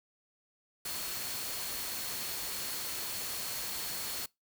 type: tone in noise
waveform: sine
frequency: 4335 Hz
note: C#8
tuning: 39 cents flat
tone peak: -45 dBFS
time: 0.85-4.26 s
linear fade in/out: 5 ms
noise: white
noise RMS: -38 dBFS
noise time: 0.85-4.26 s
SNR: -10 dB
effects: noise-tail reverb RT60 0.2 s tail -24 dB re dry